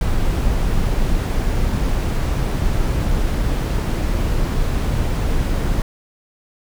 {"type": "noise", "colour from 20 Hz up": "brown", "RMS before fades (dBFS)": -18, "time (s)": [0.01, 5.82], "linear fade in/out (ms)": 2, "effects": []}